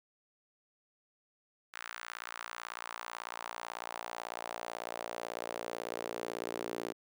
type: tone with high-pass filter sweep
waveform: sawtooth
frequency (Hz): 58.1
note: A#1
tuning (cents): -5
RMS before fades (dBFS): -42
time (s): 1.73-6.93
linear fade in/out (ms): 20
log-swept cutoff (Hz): 1500 to 370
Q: 2
effects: none